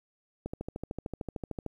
click train, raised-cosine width 2 ms, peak -22 dBFS, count 17, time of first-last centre 0.46-1.663 s, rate 13.3 Hz, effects 10-bit

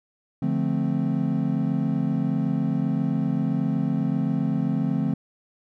triangle chord, D minor seventh, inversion none, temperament equal, 146.83 / 174.61 / 220 / 261.6 Hz, D3 / F3 / A3 / C4, 0 / 0 / 0 / 0 cents, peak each -25 dBFS, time 0.42-5.14 s, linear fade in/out 5 ms, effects none

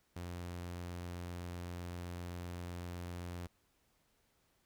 sawtooth tone, 87.8 Hz, F2, 10 cents sharp, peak -38 dBFS, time 0.16-3.47 s, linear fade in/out 5 ms, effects pink hiss -75 dBFS RMS until 4.65 s

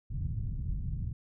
white low-pass noise, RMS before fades -34 dBFS, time 0.1-1.13 s, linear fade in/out 10 ms, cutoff 130 Hz, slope 24 dB/octave, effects none

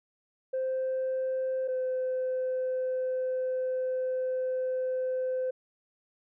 sine tone pair in turn, 521 / 513.5 Hz, C5 / C5, -7 / -33 cents, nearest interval unison, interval 26 cents, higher first, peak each -26 dBFS, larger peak neither, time 0.53-1.68 / 1.68-5.51 s, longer second, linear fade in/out 10 ms, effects tanh soft clip ceiling -25 dBFS

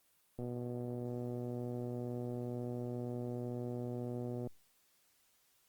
click train, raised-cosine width 2 ms, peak -29 dBFS, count 499, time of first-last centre 0.39-4.472 s, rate 122 Hz, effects white hiss -72 dBFS RMS until 5.68 s + Opus 24 kbps

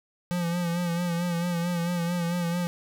square tone with vibrato, 173 Hz, F3, 16 cents flat, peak -26 dBFS, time 0.31-2.67 s, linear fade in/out 0 ms, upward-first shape sine, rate 4.5 Hz, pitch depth 46 cents each way, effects none

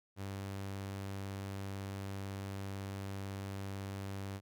sawtooth tone, 98 Hz, G2, in tune, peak -36 dBFS, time 0.16-4.41 s, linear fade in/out 50 ms, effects none

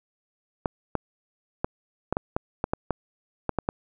clicks, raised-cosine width 1 ms, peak -10 dBFS, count 12, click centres 0.658 / 0.953 / 1.645 / 2.126 / 2.169 / 2.365 / 2.641 / 2.735 / 2.907 / 3.493 / 3.587 / 3.689 s, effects none

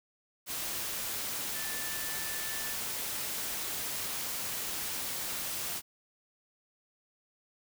sine tone in noise, 1760 Hz, A6, in tune, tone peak -43 dBFS, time 1.52-2.77 s, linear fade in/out 50 ms, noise white, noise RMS -36 dBFS, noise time 0.46-5.82 s, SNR -10 dB, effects none

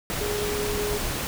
sine tone in noise, 415.9 Hz, G#4, 2 cents sharp, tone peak -27 dBFS, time 0.21-0.98 s, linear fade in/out 0 ms, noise pink, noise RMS -29 dBFS, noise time 0.1-1.27 s, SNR -1 dB, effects none

